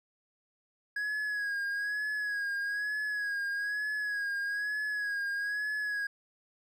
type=tone with vibrato; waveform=triangle; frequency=1661.2 Hz; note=G#6; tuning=in tune; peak=-29 dBFS; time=0.96-6.07 s; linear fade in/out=5 ms; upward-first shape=sine; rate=1.1 Hz; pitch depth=45 cents each way; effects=none